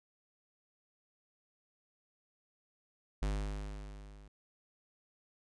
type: tone with level ramp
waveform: square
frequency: 50.7 Hz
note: G#1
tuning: 41 cents flat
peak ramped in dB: -31 to -54 dBFS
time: 3.22-4.28 s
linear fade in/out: 5 ms
effects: resampled to 22050 Hz